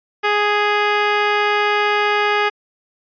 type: tone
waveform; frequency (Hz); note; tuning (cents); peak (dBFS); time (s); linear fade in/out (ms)
10% pulse; 415.3; G#4; 0; -6; 0.23-2.5; 20
effects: resampled to 11025 Hz